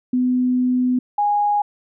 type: tone pair in turn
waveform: sine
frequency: 251.2 / 825.2 Hz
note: B3 / G#5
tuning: +30 / -11 cents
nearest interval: octave + major sixth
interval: 2059 cents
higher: second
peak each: -15 dBFS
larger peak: neither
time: 0.13-0.99 / 1.18-1.62 s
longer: first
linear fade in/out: 5 ms
effects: none